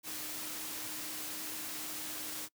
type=tone in noise; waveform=sine; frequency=307.9 Hz; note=D#4; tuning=18 cents flat; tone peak=-52 dBFS; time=0.03-2.49 s; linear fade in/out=50 ms; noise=white; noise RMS=-41 dBFS; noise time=0.03-2.49 s; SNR=-14 dB; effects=noise-tail reverb RT60 0.1 s tail -24 dB re dry + high-pass 100 Hz 12 dB/octave